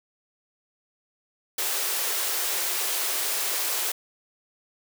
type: high-pass noise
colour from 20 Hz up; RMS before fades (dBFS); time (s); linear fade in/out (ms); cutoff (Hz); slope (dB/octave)
white; -27; 1.58-3.92; 5; 330; 96
effects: none